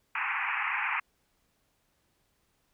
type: band-pass noise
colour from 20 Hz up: white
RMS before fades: -31 dBFS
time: 0.15-1 s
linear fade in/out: 5 ms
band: 810 to 2600 Hz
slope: 96 dB/octave
effects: pink hiss -73 dBFS RMS until 2.73 s